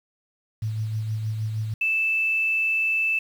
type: tone with tremolo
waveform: sine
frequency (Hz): 109.2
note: A2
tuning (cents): -13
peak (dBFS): -23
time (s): 0.62-1.74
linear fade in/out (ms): 5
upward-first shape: sine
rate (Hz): 6.4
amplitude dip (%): 35
type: tone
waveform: sine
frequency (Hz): 2637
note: E7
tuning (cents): 0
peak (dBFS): -20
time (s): 1.81-3.19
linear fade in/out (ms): 5
effects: 8-bit